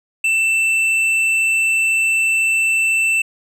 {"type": "tone with hard clipping", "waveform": "sine", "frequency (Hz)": 2666, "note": "E7", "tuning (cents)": 19, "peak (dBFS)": -15, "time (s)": [0.24, 3.22], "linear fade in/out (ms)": 5, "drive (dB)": 6, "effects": []}